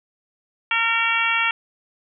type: harmonic tone with a mistuned harmonic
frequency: 457.7 Hz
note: A#4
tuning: 32 cents flat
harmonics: 2 / 3 / 4 / 5 / 6 / 7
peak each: -28 / -24 / -26 / -23 / -23 / -29 dBFS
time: 0.71-1.51 s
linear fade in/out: 2 ms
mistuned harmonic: 7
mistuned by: +32 cents
effects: none